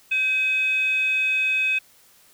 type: tone with frequency modulation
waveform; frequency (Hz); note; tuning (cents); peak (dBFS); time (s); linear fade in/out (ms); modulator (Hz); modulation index
sine; 2543; D#7; +37; -18; 0.11-1.79; 10; 987; 0.34
effects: tanh soft clip ceiling -14 dBFS + white hiss -55 dBFS RMS until 2.33 s